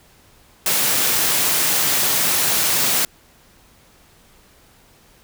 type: high-pass noise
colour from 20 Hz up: white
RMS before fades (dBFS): -18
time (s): 0.66-3.05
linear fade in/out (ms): 2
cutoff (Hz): 100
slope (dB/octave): 48
effects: pink hiss -52 dBFS RMS until 5.23 s